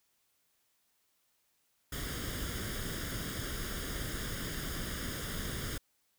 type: noise with comb filter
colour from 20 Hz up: pink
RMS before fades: -38 dBFS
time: 1.92-5.78 s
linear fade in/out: 5 ms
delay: 0.59 ms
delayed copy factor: +0.7
effects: white hiss -75 dBFS RMS until 6.18 s